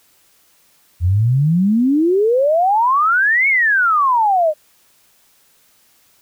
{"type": "exponential two-way sweep", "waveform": "sine", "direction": "up then down", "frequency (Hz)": [82.41, 2239, 594], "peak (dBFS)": -11, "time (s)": [1, 4.54], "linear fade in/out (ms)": 50, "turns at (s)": 3.48, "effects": ["white hiss -55 dBFS RMS until 6.21 s"]}